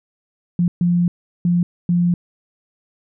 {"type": "tone bursts at uneven times", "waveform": "sine", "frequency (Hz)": 174.61, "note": "F3", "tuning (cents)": 0, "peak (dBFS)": -13, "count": 4, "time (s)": [[0.59, 0.68], [0.81, 1.08], [1.45, 1.63], [1.89, 2.14]], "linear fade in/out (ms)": 2, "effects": []}